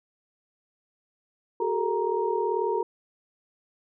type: tone cluster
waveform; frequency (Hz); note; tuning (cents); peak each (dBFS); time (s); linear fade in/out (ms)
sine; 373.6 / 415.9 / 454.1 / 936; F#4 / G#4 / A#4 / A#5; +17 / +2 / -45 / +7; -29; 1.6-2.83; 5
effects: none